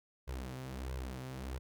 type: tone with flanger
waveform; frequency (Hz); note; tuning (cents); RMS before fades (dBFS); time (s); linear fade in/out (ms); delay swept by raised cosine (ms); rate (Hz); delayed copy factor
sawtooth; 64.7; C2; -19; -42; 0.27-1.59; 20; 1.9 to 7.6; 1.5; +0.85
effects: none